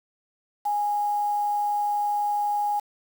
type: tone with quantisation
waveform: sine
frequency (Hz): 826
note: G#5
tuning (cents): -10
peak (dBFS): -22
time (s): 0.65-2.8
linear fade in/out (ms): 10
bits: 7
effects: none